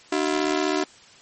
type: ring-modulated tone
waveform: sawtooth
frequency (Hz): 338.4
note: E4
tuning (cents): +45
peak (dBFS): -14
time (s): 0.12-0.84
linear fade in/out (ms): 5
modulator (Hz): 37.9
effects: white hiss -50 dBFS RMS until 1.21 s + MP3 32 kbps